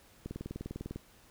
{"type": "click train", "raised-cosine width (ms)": 3, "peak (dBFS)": -26, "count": 15, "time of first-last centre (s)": [0.26, 0.96], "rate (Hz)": 20, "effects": ["pink hiss -61 dBFS RMS until 1.3 s"]}